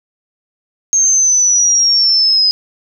sine linear sweep, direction down, 6430 to 5000 Hz, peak -8 dBFS, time 0.93-2.51 s, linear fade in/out 0 ms, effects none

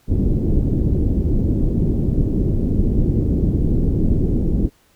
pink low-pass noise, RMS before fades -17 dBFS, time 0.07-4.7 s, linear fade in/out 50 ms, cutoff 350 Hz, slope 24 dB/octave, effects pink hiss -57 dBFS RMS until 4.95 s

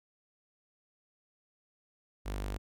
sawtooth tone with notch filter, 49.45 Hz, G1, 16 cents sharp, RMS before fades -37 dBFS, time 2.25-2.58 s, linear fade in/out 20 ms, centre 140 Hz, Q 1.5, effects none

